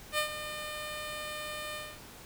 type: tone with ADSR envelope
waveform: 10% pulse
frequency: 605 Hz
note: D#5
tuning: 49 cents flat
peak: -18 dBFS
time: 0.12-2 s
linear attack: 61 ms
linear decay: 98 ms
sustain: -11 dB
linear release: 240 ms
effects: pink hiss -50 dBFS RMS until 2.25 s